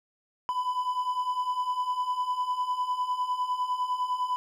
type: beating tone pair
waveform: triangle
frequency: 992 / 1001.9 Hz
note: B5 / B5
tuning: +7 / +25 cents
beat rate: 9.9 Hz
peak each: -31 / -26 dBFS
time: 0.49-4.36 s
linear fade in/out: 0 ms
effects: none